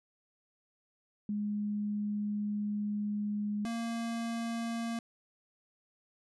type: tone pair in turn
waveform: sine / square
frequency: 207.7 / 231 Hz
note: G#3 / A#3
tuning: 0 / -16 cents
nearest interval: major second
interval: 184 cents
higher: second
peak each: -31 / -34 dBFS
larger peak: first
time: 1.29-3.65 / 3.65-4.99 s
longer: first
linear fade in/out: 2 ms
effects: resampled to 24000 Hz